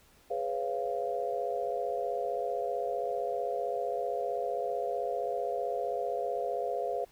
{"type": "chord", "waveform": "sine", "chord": "C# dominant seventh", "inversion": "second", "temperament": "just", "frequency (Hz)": [415.8, 498.9, 554.4, 693], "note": ["G#4", "B4", "C#5", "E#5"], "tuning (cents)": [2, 17, 0, -14], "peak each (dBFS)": [-37, -35, -37, -34], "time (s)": [0.3, 7.05], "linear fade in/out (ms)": 10, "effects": ["pink hiss -62 dBFS RMS until 7.11 s"]}